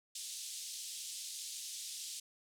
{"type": "band-pass noise", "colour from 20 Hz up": "white", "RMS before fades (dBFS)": -45, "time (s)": [0.15, 2.2], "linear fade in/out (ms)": 5, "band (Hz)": [3300, 9300], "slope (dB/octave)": 24, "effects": []}